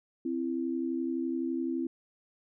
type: tone pair together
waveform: sine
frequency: 261.5 / 333.3 Hz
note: C4 / E4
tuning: -1 / +19 cents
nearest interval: major third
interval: 420 cents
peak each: -32 / -32 dBFS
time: 0.25-1.87 s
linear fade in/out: 5 ms
effects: none